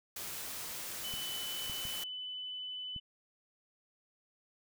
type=noise; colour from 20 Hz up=white; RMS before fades=-42 dBFS; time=0.16-2.04 s; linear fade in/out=5 ms
type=tone; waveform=sine; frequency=3004 Hz; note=F#7; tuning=26 cents sharp; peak=-39 dBFS; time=1.03-3 s; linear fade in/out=20 ms
type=clicks; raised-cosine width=5 ms; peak=-35 dBFS; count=4; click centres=1.139 / 1.698 / 1.853 / 2.963 s
effects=none